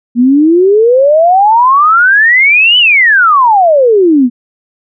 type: exponential two-way sweep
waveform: sine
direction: up then down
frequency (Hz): 233.1 to 3027 to 233.1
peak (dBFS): -3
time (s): 0.15-4.3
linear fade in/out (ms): 50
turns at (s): 2.78
effects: none